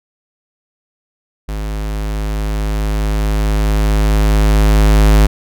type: tone with level ramp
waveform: square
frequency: 52.3 Hz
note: G#1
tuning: 13 cents sharp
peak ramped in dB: -20 to -6 dBFS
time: 1.48-5.27 s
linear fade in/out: 10 ms
effects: none